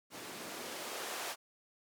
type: noise with band-pass filter sweep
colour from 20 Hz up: blue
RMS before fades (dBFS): -43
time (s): 0.1-1.36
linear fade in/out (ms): 50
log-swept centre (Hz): 220 to 630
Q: 0.95
effects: none